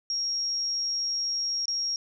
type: tone with dropouts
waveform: sine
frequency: 5588 Hz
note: F8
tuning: in tune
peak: -26 dBFS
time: 0.1-1.96 s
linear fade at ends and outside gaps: 1 ms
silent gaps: 1.656-1.681 s
effects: none